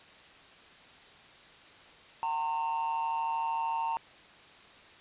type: tone with amplitude modulation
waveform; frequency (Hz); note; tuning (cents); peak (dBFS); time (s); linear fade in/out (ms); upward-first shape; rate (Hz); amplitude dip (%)
triangle; 913; A#5; -36; -24; 2.23-3.97; 0; sine; 153; 70
effects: white hiss -54 dBFS RMS until 5 s + resampled to 8000 Hz